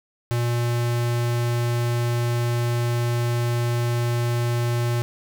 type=tone; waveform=square; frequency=119.4 Hz; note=A#2; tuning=42 cents sharp; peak=-21 dBFS; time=0.31-5.02 s; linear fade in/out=0 ms; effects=none